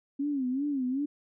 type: tone with vibrato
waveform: sine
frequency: 271 Hz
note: C#4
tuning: 39 cents flat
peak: -27 dBFS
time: 0.19-1.06 s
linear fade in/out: 10 ms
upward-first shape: sine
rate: 2.6 Hz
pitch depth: 140 cents each way
effects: none